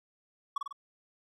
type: tone with echo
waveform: triangle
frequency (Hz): 1124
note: C#6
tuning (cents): +24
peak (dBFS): -26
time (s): 0.56-0.58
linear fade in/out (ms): 5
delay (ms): 49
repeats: 3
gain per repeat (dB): -4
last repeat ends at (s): 0.727
effects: none